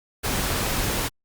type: noise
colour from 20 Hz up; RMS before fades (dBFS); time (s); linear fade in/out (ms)
pink; -25; 0.23-1.09; 20
effects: Opus 48 kbps